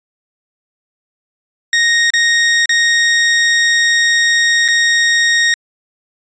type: tone with dropouts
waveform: sawtooth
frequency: 1864.7 Hz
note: A#6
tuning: in tune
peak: -6 dBFS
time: 1.73-5.54 s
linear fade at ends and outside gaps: 1 ms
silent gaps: 2.103-2.137 / 2.657-2.693 / 4.68-4.685 s
effects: resampled to 16000 Hz